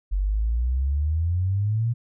sine exponential sweep, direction up, 46.03 to 120.1 Hz, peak -20 dBFS, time 0.11-1.94 s, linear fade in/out 20 ms, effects none

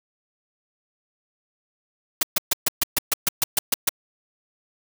white noise bursts, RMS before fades -19 dBFS, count 12, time 2.21-3.892 s, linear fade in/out 5 ms, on 21 ms, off 130 ms, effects none

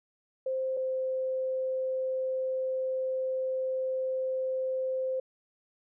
sine tone pair in turn, 523.3 / 520.6 Hz, C5 / C5, 0 / -9 cents, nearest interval unison, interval 9 cents, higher first, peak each -28 dBFS, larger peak neither, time 0.46-0.77 / 0.77-5.2 s, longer second, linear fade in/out 5 ms, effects none

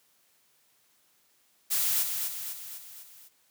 blue noise with echo, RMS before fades -27 dBFS, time 1.7-2.04 s, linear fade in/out 20 ms, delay 250 ms, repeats 5, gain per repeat -5 dB, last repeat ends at 3.29 s, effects white hiss -67 dBFS RMS until 3.5 s + high-pass 100 Hz 12 dB/octave

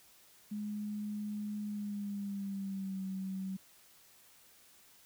sine tone with pitch glide, 208.9 to 190.46 Hz, G#3 to G3, +10 to -50 cents, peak -36 dBFS, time 0.51-3.57 s, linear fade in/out 10 ms, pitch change -160 cents, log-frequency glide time 1.62-3.03 s, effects white hiss -62 dBFS RMS until 5.05 s

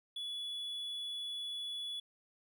triangle tone, 3413 Hz, G#7, 47 cents sharp, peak -37 dBFS, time 0.16-2 s, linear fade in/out 5 ms, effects none

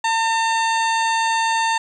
harmonic tone, 904 Hz, A5, 47 cents sharp, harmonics 1 / 2 / 3 / 4 / 5 / 7 / 8 / 9, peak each -18 / -24 / -28 / -30 / -32 / -35 / -36 / -37 dBFS, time 0.04-1.78 s, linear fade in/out 5 ms, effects 9-bit

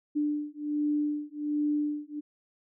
sine beating tone pair, 295.8 / 297.1 Hz, D4 / D4, +13 / +20 cents, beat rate 1.3 Hz, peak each -30 dBFS, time 0.15-2.21 s, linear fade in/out 20 ms, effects none

